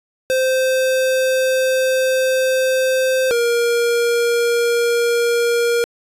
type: tone pair in turn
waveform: square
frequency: 520 / 472.1 Hz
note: C5 / A#4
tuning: -11 / +22 cents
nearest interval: major second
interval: 167 cents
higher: first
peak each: -15 dBFS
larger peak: neither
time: 0.3-3.31 / 3.31-5.84 s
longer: first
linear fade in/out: 0 ms
effects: resampled to 32000 Hz